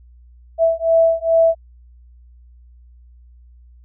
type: beating tone pair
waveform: sine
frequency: 657 / 659.4 Hz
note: E5 / E5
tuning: -6 / 0 cents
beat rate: 2.4 Hz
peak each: -15 dBFS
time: 0.58-1.55 s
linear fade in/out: 50 ms
effects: added 60 Hz sine -43 dBFS peak until 3.84 s